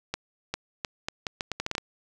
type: accelerating click train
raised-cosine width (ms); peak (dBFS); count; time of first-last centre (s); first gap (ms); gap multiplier
0.2; -12; 12; 0.14-1.781; 400; 0.77
effects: none